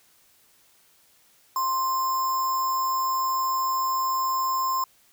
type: tone with sample-and-hold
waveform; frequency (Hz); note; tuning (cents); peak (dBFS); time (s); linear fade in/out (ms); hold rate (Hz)
sine; 1046.5; C6; 0; -22; 1.56-4.84; 2; 6300
effects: white hiss -60 dBFS RMS until 5.12 s